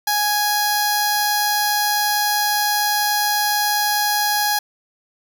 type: tone with notch filter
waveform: 10% pulse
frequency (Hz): 830.6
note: G#5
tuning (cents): 0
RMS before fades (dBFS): -19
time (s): 0.07-4.59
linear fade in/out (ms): 5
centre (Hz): 2700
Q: 0.91
effects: none